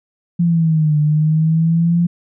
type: exponential two-way sweep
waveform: sine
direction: down then up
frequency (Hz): 173.6 to 149.1 to 173.6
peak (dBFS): -11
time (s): 0.39-2.07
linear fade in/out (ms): 10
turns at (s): 0.98
effects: none